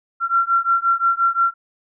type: beating tone pair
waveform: sine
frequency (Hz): 1363 / 1368.7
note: F6 / F6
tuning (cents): -43 / -35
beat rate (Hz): 5.7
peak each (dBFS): -18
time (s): 0.2-1.54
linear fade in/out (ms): 50
effects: none